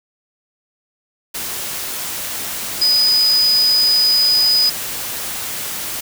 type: tone in noise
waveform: sine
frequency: 4978 Hz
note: D#8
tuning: in tune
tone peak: -11 dBFS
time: 2.81-4.7 s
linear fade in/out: 10 ms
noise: white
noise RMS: -25 dBFS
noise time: 1.34-6.01 s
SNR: +11 dB
effects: none